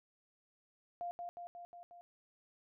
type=tone with echo; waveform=sine; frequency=698.5 Hz; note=F5; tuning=in tune; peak=-38 dBFS; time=1.01-1.11 s; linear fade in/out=0 ms; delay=180 ms; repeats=5; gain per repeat=-3 dB; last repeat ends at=2.01 s; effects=none